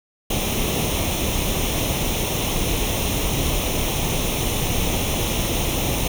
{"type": "noise with comb filter", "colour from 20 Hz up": "pink", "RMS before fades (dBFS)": -22, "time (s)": [0.3, 6.08], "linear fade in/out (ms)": 5, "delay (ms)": 0.32, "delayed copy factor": 0.7, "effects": []}